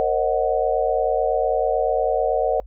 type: chord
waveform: sine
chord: C half-diminished seventh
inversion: third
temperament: equal with one note detuned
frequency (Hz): 466.2 / 535.2 / 622.3 / 740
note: Bb4 / C5 / Eb5 / Gb5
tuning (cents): 0 / +39 / 0 / 0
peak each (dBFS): -23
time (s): 0-2.6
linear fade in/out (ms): 0
effects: noise-tail reverb RT60 0.1 s tail -26 dB re dry + added 50 Hz sine -38 dBFS peak until 2.66 s